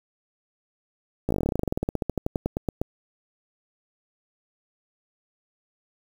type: slowing click train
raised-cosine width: 2 ms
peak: -11 dBFS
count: 29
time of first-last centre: 1.29-2.815 s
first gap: 16 ms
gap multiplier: 1.08
effects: 7-bit